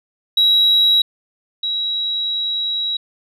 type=tone pair in turn; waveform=sine; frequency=3870 / 3870 Hz; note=B7 / B7; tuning=-36 / -36 cents; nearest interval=unison; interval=0 cents; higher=neither; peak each=-9 / -18 dBFS; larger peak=first; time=0.37-1.02 / 1.63-2.97 s; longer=second; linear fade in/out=5 ms; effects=tanh soft clip ceiling -7 dBFS